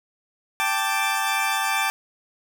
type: chord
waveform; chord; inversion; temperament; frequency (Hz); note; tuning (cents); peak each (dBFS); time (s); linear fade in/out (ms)
20% pulse; G suspended second; none; equal; 784 / 880 / 1174.7; G5 / A5 / D6; 0 / 0 / 0; -21; 0.6-1.9; 0
effects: none